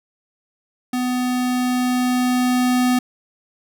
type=tone with level ramp; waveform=square; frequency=250 Hz; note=B3; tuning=21 cents sharp; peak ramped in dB=-20 to -15 dBFS; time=0.93-2.99 s; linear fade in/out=5 ms; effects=none